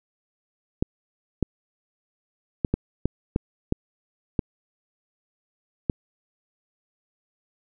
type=clicks; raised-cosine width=3 ms; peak=-8 dBFS; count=9; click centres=0.825 / 1.427 / 2.648 / 2.74 / 3.056 / 3.361 / 3.724 / 4.392 / 5.898 s; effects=none